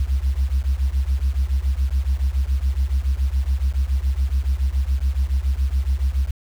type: beating tone pair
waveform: sine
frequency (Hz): 63.1 / 70.2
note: B1 / C#2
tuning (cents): +38 / +22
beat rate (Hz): 7.1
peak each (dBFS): -19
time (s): 0-6.31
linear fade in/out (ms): 5
effects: tanh soft clip ceiling -13 dBFS + 7-bit